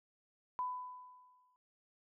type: tone with exponential decay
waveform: sine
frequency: 1000 Hz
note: B5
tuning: 21 cents sharp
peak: -33 dBFS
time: 0.59-1.56 s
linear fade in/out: 0 ms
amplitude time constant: 210 ms
effects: none